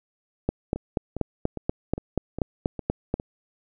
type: two click trains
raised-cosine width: 2 ms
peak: -9 / -18 dBFS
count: 12 / 7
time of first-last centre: 0.49-3.141 / 0.76-3.199 s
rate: 4.15 / 2.46 Hz
effects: none